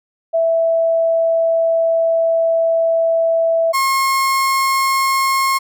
sine / 35% pulse tone pair in turn, 659.3 / 1077 Hz, E5 / C6, 0 / +50 cents, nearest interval minor sixth, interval 850 cents, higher second, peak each -12 dBFS, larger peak neither, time 0.33-3.73 / 3.73-5.59 s, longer first, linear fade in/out 20 ms, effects none

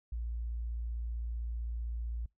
sine tone, 57.8 Hz, A#1, 14 cents flat, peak -34 dBFS, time 0.12-2.26 s, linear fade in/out 5 ms, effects noise-tail reverb RT60 0.2 s tail -26 dB re dry

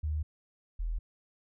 sine tone pair in turn, 76.4 / 40.99 Hz, D#2 / E1, -31 / -9 cents, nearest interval major seventh, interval 1078 cents, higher first, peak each -29 / -30 dBFS, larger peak first, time 0.03-0.23 / 0.79-0.99 s, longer neither, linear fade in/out 10 ms, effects none

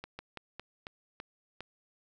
slowing click train, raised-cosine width 0.3 ms, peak -25 dBFS, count 7, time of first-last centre 0.04-1.606 s, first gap 150 ms, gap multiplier 1.22, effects none

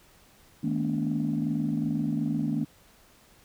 sine tone cluster, 157.8 / 217.3 / 239.9 / 285.3 Hz, D#3 / A3 / A#3 / C#4, +25 / -21 / +50 / +50 cents, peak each -30 dBFS, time 0.63-2.65 s, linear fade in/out 10 ms, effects tanh soft clip ceiling -18 dBFS + pink hiss -58 dBFS RMS until 3.44 s

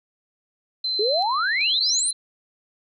sine tone with tremolo, 4080 Hz, C8, 44 cents flat, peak -22 dBFS, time 0.84-2.13 s, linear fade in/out 5 ms, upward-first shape square, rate 1.3 Hz, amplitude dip 55%
sine exponential sweep, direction up, 392 to 10000 Hz, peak -20 dBFS, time 0.99-2.11 s, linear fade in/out 5 ms
effects none

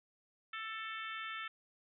harmonic tone, 442.3 Hz, A4, 9 cents sharp, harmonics 3 / 4 / 5 / 6 / 7 / 8, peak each -44 / -46 / -48 / -50 / -51 / -52 dBFS, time 0.53-1.48 s, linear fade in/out 5 ms, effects none

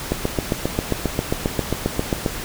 click train, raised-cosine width 2 ms, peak -5 dBFS, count 17, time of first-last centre 0.12-2.262 s, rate 7.47 Hz, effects pink hiss -30 dBFS RMS until 2.44 s

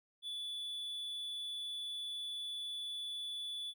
triangle tone, 3454 Hz, A7, 33 cents flat, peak -38 dBFS, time 0.22-3.74 s, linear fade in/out 50 ms, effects none

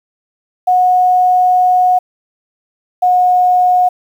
sine tone pair in turn, 730 / 725.9 Hz, F#5 / F#5, -24 / -33 cents, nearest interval unison, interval 9 cents, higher first, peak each -7 dBFS, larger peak neither, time 0.67-1.99 / 3.02-3.89 s, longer first, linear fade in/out 10 ms, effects 7-bit

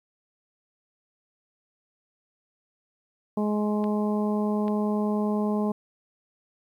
harmonic tone, 210 Hz, G#3, 19 cents sharp, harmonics 1 / 2 / 3 / 4 / 5, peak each -24 / -30 / -34 / -36 / -38 dBFS, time 3.37-5.72 s, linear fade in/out 5 ms
clicks, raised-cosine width 0.3 ms, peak -26 dBFS, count 2, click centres 3.841 / 4.681 s
effects 10-bit

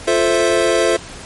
square chord, F major seventh, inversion none, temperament equal, 349.2 / 440 / 523.3 / 659.3 Hz, F4 / A4 / C5 / E5, 0 / 0 / 0 / 0 cents, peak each -19 dBFS, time 0.07-0.97 s, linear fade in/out 10 ms, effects pink hiss -34 dBFS RMS until 1.25 s + MP3 48 kbps

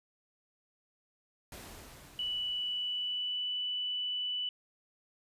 pink noise with exponential decay, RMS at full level -46 dBFS, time 1.52-4.28 s, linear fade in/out 2 ms, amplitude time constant 600 ms
sine tone with pitch glide, 2960 to 2977 Hz, F#7 to F#7, 0 to +10 cents, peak -32 dBFS, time 2.19-4.49 s, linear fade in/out 2 ms, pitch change +10 cents, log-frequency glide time 2.68-3.5 s
effects resampled to 32000 Hz

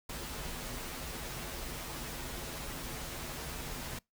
pink noise with comb filter, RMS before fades -41 dBFS, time 0.09-3.99 s, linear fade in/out 5 ms, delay 10 ms, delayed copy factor -0.6, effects noise-tail reverb RT60 0.2 s tail -26 dB re dry

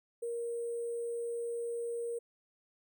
sine tone with sample-and-hold, 470 Hz, A#4, 14 cents sharp, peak -34 dBFS, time 0.22-2.19 s, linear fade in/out 10 ms, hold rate 8820 Hz, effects none

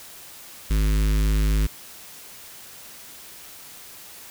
square tone with notch filter, 51.91 Hz, G#1, in tune, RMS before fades -20 dBFS, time 0.7-1.67 s, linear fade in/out 10 ms, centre 720 Hz, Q 0.54, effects white hiss -43 dBFS RMS until 4.3 s

